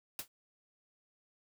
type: noise with exponential decay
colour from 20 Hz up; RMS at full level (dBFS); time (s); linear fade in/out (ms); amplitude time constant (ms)
white; -35; 0.19-0.28; 2; 19
effects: none